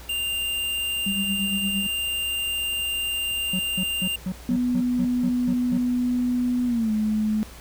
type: tone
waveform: square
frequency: 2794 Hz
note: F7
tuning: in tune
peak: -25 dBFS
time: 0.09-4.16 s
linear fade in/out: 5 ms
type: tone with tremolo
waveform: sine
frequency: 196 Hz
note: G3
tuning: in tune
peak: -23 dBFS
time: 1.06-1.87 s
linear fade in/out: 5 ms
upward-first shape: sine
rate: 8.7 Hz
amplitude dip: 65%
type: tone bursts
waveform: triangle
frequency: 185 Hz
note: F#3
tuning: in tune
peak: -22 dBFS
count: 10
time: 3.53-5.78 s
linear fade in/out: 5 ms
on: 63 ms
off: 180 ms
type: tone with pitch glide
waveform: sine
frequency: 246.9 to 214.9 Hz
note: B3 to A3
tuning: 0 to -41 cents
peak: -20 dBFS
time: 4.49-7.43 s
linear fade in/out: 0 ms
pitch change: -241 cents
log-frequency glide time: 6.66-6.92 s
effects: added 60 Hz sine -43 dBFS peak until 7.6 s + pink hiss -45 dBFS RMS until 7.6 s